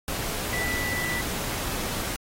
sine tone in noise, 1975.5 Hz, B6, in tune, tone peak -28 dBFS, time 0.53-1.21 s, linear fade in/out 0 ms, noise pink, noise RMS -31 dBFS, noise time 0.08-2.16 s, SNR 0 dB, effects AAC 48 kbps

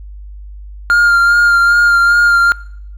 triangle tone with vibrato, 1404 Hz, F6, 9 cents sharp, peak -5 dBFS, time 0.9-2.52 s, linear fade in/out 0 ms, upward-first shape sine, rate 2.5 Hz, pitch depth 20 cents each way, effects noise-tail reverb RT60 0.7 s tail -22 dB re dry + added 50 Hz sine -28 dBFS peak until 2.97 s

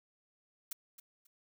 blue noise with echo, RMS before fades -39 dBFS, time 0.71-0.73 s, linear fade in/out 5 ms, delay 270 ms, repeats 2, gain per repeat -13 dB, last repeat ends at 1.27 s, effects none

